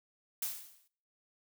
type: noise with exponential decay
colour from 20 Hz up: blue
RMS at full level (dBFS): -33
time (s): 0.42-0.88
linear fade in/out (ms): 5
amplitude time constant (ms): 99
effects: noise-tail reverb RT60 0.6 s tail -24 dB re dry